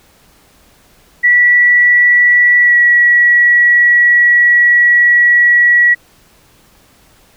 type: tone with pitch glide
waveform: sine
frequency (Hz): 1949 to 1928.8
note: B6 to B6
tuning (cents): -23 to -41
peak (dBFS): -5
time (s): 1.23-5.95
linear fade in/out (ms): 20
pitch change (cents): -18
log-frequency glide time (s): 2.62-2.75
effects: pink hiss -48 dBFS RMS until 7.36 s